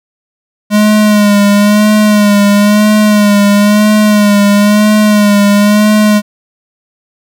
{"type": "tone with vibrato", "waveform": "square", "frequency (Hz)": 207.7, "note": "G#3", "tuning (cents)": 0, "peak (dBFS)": -5, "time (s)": [0.7, 6.22], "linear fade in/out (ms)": 50, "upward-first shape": "sine", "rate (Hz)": 1, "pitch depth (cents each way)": 41, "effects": []}